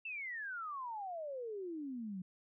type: exponential sweep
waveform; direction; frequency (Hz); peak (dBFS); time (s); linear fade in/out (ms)
sine; down; 2710 to 178.5; -40; 0.05-2.22; 5
effects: none